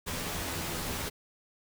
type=noise with comb filter; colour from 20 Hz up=pink; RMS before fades=-35 dBFS; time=0.06-1.1 s; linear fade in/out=20 ms; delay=12 ms; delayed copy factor=+0.55; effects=none